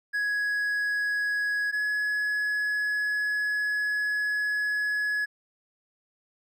triangle tone pair in turn, 1670 / 1689.4 Hz, G#6 / G#6, +9 / +29 cents, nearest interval unison, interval 20 cents, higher second, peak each -23 dBFS, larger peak neither, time 0.13-1.72 / 1.72-5.26 s, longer second, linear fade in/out 20 ms, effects none

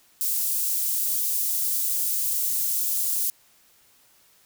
white high-pass noise, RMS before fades -25 dBFS, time 0.21-3.3 s, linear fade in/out 0 ms, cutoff 8500 Hz, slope 12 dB/octave, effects white hiss -59 dBFS RMS until 4.45 s

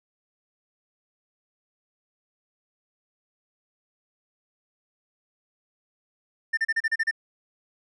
triangle tone bursts, 1798 Hz, A6, 37 cents sharp, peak -19 dBFS, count 8, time 6.53-7.112 s, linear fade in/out 10 ms, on 43 ms, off 34 ms, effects resampled to 24000 Hz

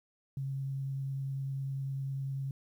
sine tone with vibrato, 136 Hz, C#3, 33 cents flat, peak -33 dBFS, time 0.37-2.51 s, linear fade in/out 2 ms, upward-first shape sine, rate 10 Hz, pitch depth 9 cents each way, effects 11-bit

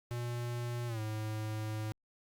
square tone with pitch glide, 120.1 to 108.24 Hz, B2 to A2, -48 to -28 cents, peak -36 dBFS, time 0.11-1.92 s, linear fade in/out 0 ms, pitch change -180 cents, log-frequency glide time 0.87-1 s, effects Opus 48 kbps

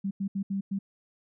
sine tone bursts at uneven times, 196 Hz, G3, in tune, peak -27 dBFS, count 5, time 0.04-0.11 / 0.2-0.28 / 0.35-0.43 / 0.5-0.61 / 0.71-0.79 s, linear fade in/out 10 ms, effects none

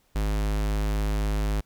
square tone, 51.9 Hz, G#1, in tune, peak -24 dBFS, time 0.15-1.61 s, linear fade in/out 10 ms, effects pink hiss -66 dBFS RMS until 1.65 s

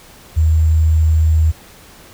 sine tone with sample-and-hold, 79.3 Hz, D#2, 33 cents sharp, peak -9 dBFS, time 0.36-1.52 s, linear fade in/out 20 ms, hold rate 7350 Hz, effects pink hiss -42 dBFS RMS until 2.13 s

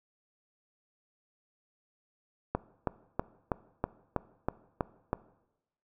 click train, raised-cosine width 1 ms, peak -14 dBFS, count 9, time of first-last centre 2.55-5.131 s, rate 3.1 Hz, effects noise-tail reverb RT60 0.9 s tail -19 dB re dry

